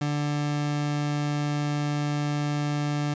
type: tone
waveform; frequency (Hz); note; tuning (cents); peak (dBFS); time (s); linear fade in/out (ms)
30% pulse; 146.83; D3; 0; -22; 0.01-3.14; 5
effects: resampled to 16000 Hz